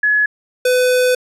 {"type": "tone pair in turn", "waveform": ["sine", "square"], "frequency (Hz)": [1696, 502], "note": ["G#6", "B4"], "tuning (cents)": [36, 28], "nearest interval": "octave + major sixth", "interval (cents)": 2108, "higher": "first", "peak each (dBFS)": [-11, -12], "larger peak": "first", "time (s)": [[0.03, 0.26], [0.65, 1.15]], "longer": "second", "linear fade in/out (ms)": 5, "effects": ["resampled to 32000 Hz"]}